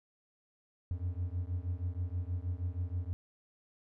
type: beating tone pair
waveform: triangle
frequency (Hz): 86 / 92.3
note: F2 / F#2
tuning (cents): -26 / -4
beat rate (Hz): 6.3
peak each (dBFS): -34 / -35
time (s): 0.91-3.13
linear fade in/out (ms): 0
effects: none